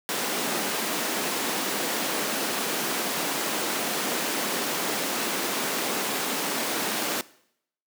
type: high-pass noise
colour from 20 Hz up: pink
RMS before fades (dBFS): -28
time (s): 0.09-7.21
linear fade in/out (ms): 0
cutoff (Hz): 220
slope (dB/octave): 24
effects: noise-tail reverb RT60 0.7 s tail -20 dB re dry